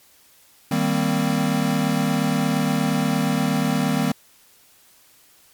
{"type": "chord", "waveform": "square", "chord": "C minor seventh", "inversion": "first", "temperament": "equal", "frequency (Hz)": [155.56, 196, 233.1, 261.6], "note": ["Eb3", "G3", "Bb3", "C4"], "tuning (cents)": [0, 0, 0, 0], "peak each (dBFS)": -25, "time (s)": [0.71, 4.12], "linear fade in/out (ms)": 5, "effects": ["white hiss -54 dBFS RMS until 5.53 s", "MP3 96 kbps"]}